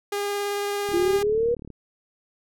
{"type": "tone with vibrato", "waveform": "sawtooth", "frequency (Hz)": 406.2, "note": "G#4", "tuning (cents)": -38, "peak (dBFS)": -21, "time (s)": [0.12, 1.23], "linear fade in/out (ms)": 5, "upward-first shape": "sine", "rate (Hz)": 18, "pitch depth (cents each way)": 8}
{"type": "click train", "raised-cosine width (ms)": 3, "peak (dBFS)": -27, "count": 31, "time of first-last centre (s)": [0.89, 1.703], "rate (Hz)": 36.9}
{"type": "linear sweep", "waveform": "sine", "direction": "up", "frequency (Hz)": [339.6, 485.2], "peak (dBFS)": -19, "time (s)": [0.93, 1.55], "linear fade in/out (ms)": 10}
{"effects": []}